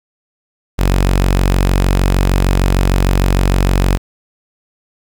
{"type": "tone", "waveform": "sawtooth", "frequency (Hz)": 46.53, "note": "F#1", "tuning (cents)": 10, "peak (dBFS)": -6, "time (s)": [0.78, 3.98], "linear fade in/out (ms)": 20, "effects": ["7-bit"]}